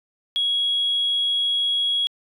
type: tone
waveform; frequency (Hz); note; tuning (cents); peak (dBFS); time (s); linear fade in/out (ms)
sine; 3322; G#7; 0; -18; 0.36-2.07; 0
effects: tanh soft clip ceiling -14 dBFS